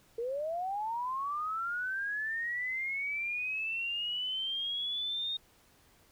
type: linear sweep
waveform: sine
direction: up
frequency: 450.2 to 3706 Hz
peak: -32 dBFS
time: 0.18-5.37 s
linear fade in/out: 5 ms
effects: pink hiss -64 dBFS RMS until 6.11 s